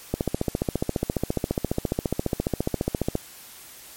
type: click train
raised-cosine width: 2 ms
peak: -9 dBFS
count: 45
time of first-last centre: 0.14-3.154 s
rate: 14.6 Hz
effects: white hiss -45 dBFS RMS until 3.96 s + MP3 64 kbps